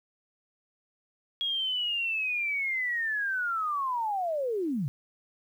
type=linear sweep; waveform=sine; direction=down; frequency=3307 to 123.47 Hz; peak=-27 dBFS; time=1.41-4.88 s; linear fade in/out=0 ms; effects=10-bit